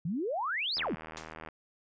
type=exponential two-way sweep; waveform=sine; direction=up then down; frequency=150 to 5300 to 150 Hz; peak=-30 dBFS; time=0.05-0.95 s; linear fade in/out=5 ms; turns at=0.77 s
type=click train; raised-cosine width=0.5 ms; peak=-28 dBFS; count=58; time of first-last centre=0.77-1.487 s; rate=79.5 Hz
type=noise with exponential decay; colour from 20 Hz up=white; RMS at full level=-38 dBFS; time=1.17-1.33 s; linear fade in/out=0 ms; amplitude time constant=34 ms
effects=resampled to 16000 Hz